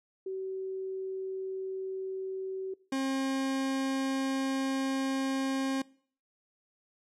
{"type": "tone pair in turn", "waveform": ["sine", "40% pulse"], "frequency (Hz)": [380.5, 268], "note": ["F#4", "C4"], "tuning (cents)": [48, 42], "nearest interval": "tritone", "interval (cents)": 606, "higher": "first", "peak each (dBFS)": [-33, -28], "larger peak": "second", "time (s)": [[0.26, 2.74], [2.92, 5.82]], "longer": "second", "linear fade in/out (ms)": 5, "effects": ["noise-tail reverb RT60 0.5 s tail -22 dB re dry", "low-pass 9000 Hz 12 dB/octave"]}